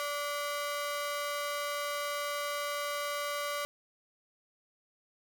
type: ring-modulated tone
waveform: sawtooth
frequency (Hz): 870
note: A5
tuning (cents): -20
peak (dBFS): -26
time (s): 0-3.65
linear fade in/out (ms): 0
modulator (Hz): 291
effects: none